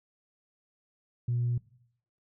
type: tone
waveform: sine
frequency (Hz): 120.5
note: B2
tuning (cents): -42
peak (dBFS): -25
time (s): 1.28-1.58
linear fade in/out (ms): 5
effects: noise-tail reverb RT60 0.7 s tail -20 dB re dry + tanh soft clip ceiling -22 dBFS